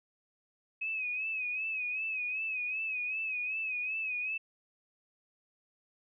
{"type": "tone with vibrato", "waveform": "sine", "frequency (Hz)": 2546, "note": "D#7", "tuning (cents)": 39, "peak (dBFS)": -32, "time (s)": [0.81, 4.38], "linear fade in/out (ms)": 10, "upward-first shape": "sine", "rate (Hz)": 2.6, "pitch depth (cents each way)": 68, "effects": []}